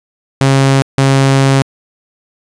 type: tone bursts at uneven times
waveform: sawtooth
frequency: 135.7 Hz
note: C#3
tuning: 36 cents flat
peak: -3 dBFS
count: 2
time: 0.41-0.82 / 0.98-1.62 s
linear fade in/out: 0 ms
effects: resampled to 22050 Hz